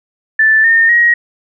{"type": "tone with pitch steps", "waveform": "sine", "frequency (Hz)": [1760, 1824.2, 1890.7], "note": ["A6", "A#6", "A#6"], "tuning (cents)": [0, -38, 24], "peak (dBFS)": -6, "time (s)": [0.39, 1.14], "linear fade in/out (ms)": 5, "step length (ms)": 250, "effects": []}